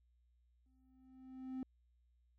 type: tone with exponential growth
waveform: triangle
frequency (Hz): 260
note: C4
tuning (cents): -11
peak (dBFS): -36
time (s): 0.66-1.63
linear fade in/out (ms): 1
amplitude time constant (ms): 210
effects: tanh soft clip ceiling -32 dBFS + added 60 Hz sine -70 dBFS peak until 2.38 s